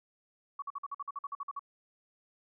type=tone bursts; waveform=sine; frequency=1124 Hz; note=C#6; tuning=24 cents sharp; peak=-35 dBFS; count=13; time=0.59-1.594 s; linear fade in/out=5 ms; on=32 ms; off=49 ms; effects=none